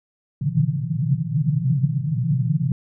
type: band-pass noise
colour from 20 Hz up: pink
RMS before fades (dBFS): -21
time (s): 0.41-2.72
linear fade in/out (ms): 2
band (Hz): 120 to 170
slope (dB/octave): 96
effects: none